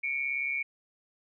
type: tone pair together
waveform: sine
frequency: 2230 / 2368 Hz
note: C#7 / D7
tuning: +10 / +14 cents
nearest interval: minor second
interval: 104 cents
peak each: -31 / -32 dBFS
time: 0.03-0.63 s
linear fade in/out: 10 ms
effects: none